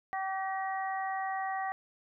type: harmonic tone with a mistuned harmonic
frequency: 384.3 Hz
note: G4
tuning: 34 cents flat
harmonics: 2 / 3 / 4 / 5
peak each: -33 / -40 / -48 / -39 dBFS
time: 0.13-1.72 s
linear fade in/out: 0 ms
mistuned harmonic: 5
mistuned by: -19 cents
effects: none